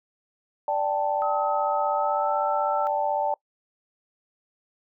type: chord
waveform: sine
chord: D suspended fourth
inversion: none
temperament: equal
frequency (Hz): 587.3 / 784 / 880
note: D5 / G5 / A5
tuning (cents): 0 / 0 / 0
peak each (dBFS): -27 / -27 / -26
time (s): 0.68-3.34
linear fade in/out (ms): 2
type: tone with pitch glide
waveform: sine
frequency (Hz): 1275 to 1329.9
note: D#6 to E6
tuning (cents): +42 to +15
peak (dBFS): -29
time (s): 1.22-2.87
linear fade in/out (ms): 0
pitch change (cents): +73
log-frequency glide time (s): 1.95-2.35
effects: noise-tail reverb RT60 0.1 s tail -24 dB re dry